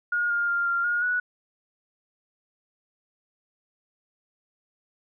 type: tone with pitch steps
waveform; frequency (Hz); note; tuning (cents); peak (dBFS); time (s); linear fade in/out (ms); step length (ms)
sine; 1431 / 1410 / 1398 / 1389 / 1429 / 1471; F6 / F6 / F6 / F6 / F6 / F#6; +42 / +16 / +1 / -10 / +39 / -11; -22; 0.12-1.2; 5; 180
effects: none